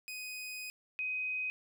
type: tone pair in turn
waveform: sawtooth / sine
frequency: 2500 / 2513 Hz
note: D#7 / D#7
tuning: +8 / +17 cents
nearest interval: unison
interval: 9 cents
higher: second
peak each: -37 / -33 dBFS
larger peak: second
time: 0.08-0.7 / 0.99-1.5 s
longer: first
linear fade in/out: 0 ms
effects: none